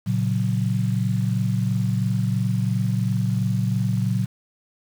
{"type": "chord", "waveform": "sine", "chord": "F# major", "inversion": "first", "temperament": "equal with one note detuned", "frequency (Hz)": [115.67, 138.59, 185], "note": ["A#2", "C#3", "F#3"], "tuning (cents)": [-13, 0, 0], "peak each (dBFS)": [-22, -26, -24], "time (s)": [0.06, 4.26], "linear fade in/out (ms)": 20, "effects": ["7-bit"]}